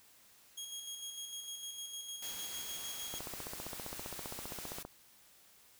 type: tone with tremolo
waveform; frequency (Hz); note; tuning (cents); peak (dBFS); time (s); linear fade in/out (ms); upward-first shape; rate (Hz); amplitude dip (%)
20% pulse; 3281; G#7; -22; -36; 0.57-3.19; 10; square; 6.6; 40
type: noise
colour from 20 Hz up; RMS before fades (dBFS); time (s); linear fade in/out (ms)
white; -46; 2.22-4.83; 5
type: click train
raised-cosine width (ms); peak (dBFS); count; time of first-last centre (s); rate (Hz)
1; -29; 27; 3.14-4.851; 15.2
effects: white hiss -63 dBFS RMS until 5.79 s